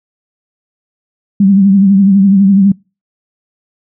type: tone with vibrato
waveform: sine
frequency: 196 Hz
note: G3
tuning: in tune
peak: -4 dBFS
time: 1.4-2.72 s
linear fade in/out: 5 ms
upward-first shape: triangle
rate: 12 Hz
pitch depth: 79 cents each way
effects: noise-tail reverb RT60 0.3 s tail -26 dB re dry